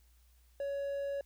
triangle tone, 560 Hz, C#5, 18 cents sharp, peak -32 dBFS, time 0.6-1.21 s, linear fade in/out 2 ms, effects added 60 Hz sine -62 dBFS peak until 1.25 s + white hiss -72 dBFS RMS until 1.25 s

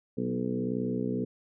harmonic tone with a mistuned harmonic, 61.8 Hz, B1, 2 cents sharp, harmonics 2 / 3 / 4 / 5 / 6 / 7 / 8, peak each -38 / -34 / -32 / -38 / -41 / -35 / -41 dBFS, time 0.17-1.25 s, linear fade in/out 10 ms, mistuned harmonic 3, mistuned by +32 cents, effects none

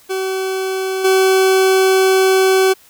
40% pulse tone with level steps, 380 Hz, F#4, 46 cents sharp, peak -17 / -9 dBFS, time 0.09-2.74 s, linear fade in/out 20 ms, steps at 1.04 s, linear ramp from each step 10 ms, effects white hiss -48 dBFS RMS until 2.89 s

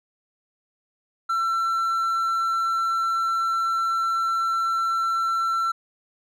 triangle tone, 1346 Hz, E6, 36 cents sharp, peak -19 dBFS, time 1.29-5.72 s, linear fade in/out 10 ms, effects none

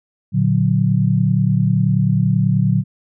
sine chord, Bb augmented, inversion none, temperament equal, 116.54 / 146.83 / 185 Hz, Bb2 / D3 / F#3, 0 / 0 / 0 cents, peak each -17 dBFS, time 0.32-2.84 s, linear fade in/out 50 ms, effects none

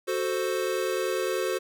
square chord, F# diminished, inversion none, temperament equal, 370 / 440 / 523.3 Hz, F#4 / A4 / C5, 0 / 0 / 0 cents, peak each -30 / -32 / -31 dBFS, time 0.07-1.59 s, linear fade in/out 20 ms, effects none

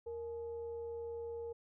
sine tone with frequency modulation, 465.5 Hz, A#4, 2 cents flat, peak -40 dBFS, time 0.06-1.53 s, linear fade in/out 10 ms, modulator 388 Hz, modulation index 0.31, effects none

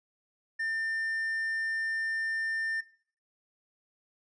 triangle tone, 1800 Hz, A6, 39 cents sharp, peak -28 dBFS, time 0.59-2.81 s, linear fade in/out 10 ms, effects noise-tail reverb RT60 0.5 s tail -19 dB re dry + resampled to 22050 Hz

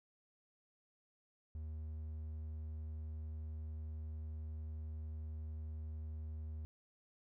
triangle tone, 77.78 Hz, D#2, in tune, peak -40 dBFS, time 1.55-6.65 s, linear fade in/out 0 ms, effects none

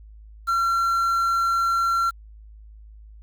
triangle tone with quantisation, 1364 Hz, F6, 41 cents flat, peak -17 dBFS, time 0.47-2.11 s, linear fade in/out 20 ms, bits 7, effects added 53 Hz sine -42 dBFS peak until 3.22 s

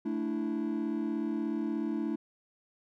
triangle chord, A suspended fourth, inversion none, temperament just, 220 / 293.3 / 330 Hz, A3 / D4 / E4, 0 / -2 / +2 cents, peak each -32 dBFS, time 0.05-2.16 s, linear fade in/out 10 ms, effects tanh soft clip ceiling -21 dBFS

